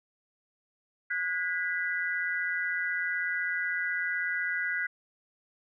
sine tone cluster, 1457 / 1633 / 1981 Hz, F#6 / G#6 / B6, -27 / -30 / +5 cents, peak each -32 / -34 / -32 dBFS, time 1.1-4.87 s, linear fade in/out 10 ms, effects none

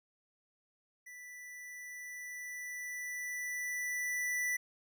square tone with level ramp, 1975.5 Hz, B6, in tune, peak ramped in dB -49 to -32 dBFS, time 1.06-4.57 s, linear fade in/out 10 ms, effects none

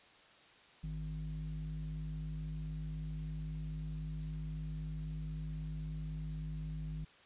square tone with low-pass filter, 51.9 Hz, G#1, in tune, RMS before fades -41 dBFS, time 0.83-7.05 s, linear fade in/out 10 ms, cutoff 180 Hz, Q 7.6, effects white hiss -61 dBFS RMS until 7.25 s + resampled to 8000 Hz

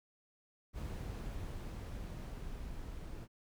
brown noise with level ramp, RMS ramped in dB -41 to -46 dBFS, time 0.73-3.28 s, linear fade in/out 50 ms, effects none

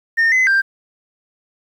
sine tone with pitch steps, 1825 / 2035 / 1582 Hz, A#6 / C7 / G6, -37 / -49 / +15 cents, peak -9 dBFS, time 0.17-0.62 s, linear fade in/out 20 ms, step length 150 ms, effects tanh soft clip ceiling -10 dBFS + 8-bit

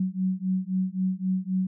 sine beating tone pair, 185 / 188.8 Hz, F#3 / F#3, 0 / +35 cents, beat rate 3.8 Hz, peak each -27 dBFS, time 0-1.67 s, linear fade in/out 5 ms, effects none

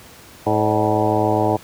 harmonic tone with a mistuned harmonic, 107.6 Hz, A2, 38 cents flat, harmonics 1 / 2 / 3 / 4 / 5 / 6 / 7 / 8 / 9, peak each -23 / -27 / -22 / -23 / -25 / -23 / -22 / -25 / -28 dBFS, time 0.46-1.57 s, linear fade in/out 10 ms, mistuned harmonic 6, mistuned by -67 cents, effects pink hiss -43 dBFS RMS until 1.63 s + high-pass 60 Hz 12 dB/octave

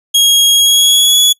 sawtooth tone with pitch glide, 3283 to 3389 Hz, G#7 to G#7, -21 to +34 cents, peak -3 dBFS, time 0.14-1.33 s, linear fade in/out 10 ms, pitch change +55 cents, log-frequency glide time 0.52-1.19 s, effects noise-tail reverb RT60 0.1 s tail -21 dB re dry + resampled to 32000 Hz

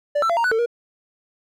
triangle tone with pitch steps, 584 / 1335 / 680 / 930 / 1485 / 447.4 / 474 Hz, D5 / E6 / F5 / A#5 / F#6 / A4 / A#4, -10 / +22 / -46 / -4 / +6 / +29 / +29 cents, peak -15 dBFS, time 0.15-0.661 s, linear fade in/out 10 ms, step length 73 ms, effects none

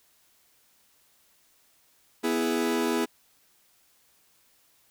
40% pulse chord, E major, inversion second, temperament equal, 246.9 / 329.6 / 415.3 Hz, B3 / E4 / G#4, 0 / 0 / 0 cents, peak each -28 dBFS, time 2.23-3.06 s, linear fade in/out 20 ms, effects white hiss -64 dBFS RMS until 4.9 s

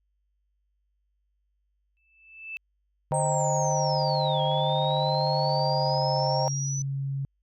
sine tone with exponential growth, 2637 Hz, E7, in tune, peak -31 dBFS, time 1.97-2.57 s, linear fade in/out 0 ms, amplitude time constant 130 ms
sine tone with pitch glide, 147 to 137.16 Hz, D3 to C#3, +2 to -18 cents, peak -27 dBFS, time 3.11-7.25 s, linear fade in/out 0 ms, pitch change -120 cents, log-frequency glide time 5.26-6.7 s
sine chord, C minor seventh, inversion none, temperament equal, 523.3 / 622.3 / 784 / 932.3 Hz, C5 / Eb5 / G5 / Bb5, 0 / 0 / 0 / 0 cents, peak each -29 dBFS, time 3.12-6.48 s, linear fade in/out 0 ms
sine linear two-way sweep, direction down then up, 8380 to 3253 to 6020 Hz, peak -31 dBFS, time 3.14-6.82 s, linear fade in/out 2 ms, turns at 4.42 s
effects tanh soft clip ceiling -12 dBFS + added 50 Hz sine -70 dBFS peak until 7.42 s

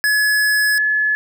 square / sine tone pair in turn, 1700 / 1712.8 Hz, G#6 / A6, +40 / -47 cents, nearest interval unison, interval 13 cents, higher second, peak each -14 dBFS, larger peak neither, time 0.04-0.78 / 0.78-1.15 s, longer first, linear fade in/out 0 ms, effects none

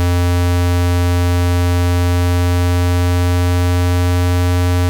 square tone with pitch glide, 88.1 to 88.87 Hz, F2 to F2, +16 to +31 cents, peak -12 dBFS, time 0-4.89 s, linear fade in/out 0 ms, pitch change +15 cents, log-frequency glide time 1.8-4.58 s, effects none

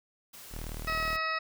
white noise, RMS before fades -48 dBFS, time 0.33-1.17 s, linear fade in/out 10 ms
sawtooth tone, 38.89 Hz, D#1, in tune, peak -33 dBFS, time 0.5-1.19 s, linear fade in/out 50 ms
harmonic tone, 640 Hz, D#5, 49 cents sharp, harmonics 1 / 2 / 3 / 4 / 6 / 7 / 8, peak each -40 / -32 / -34 / -37 / -45 / -47 / -41 dBFS, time 0.87-1.39 s, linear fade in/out 10 ms
effects none

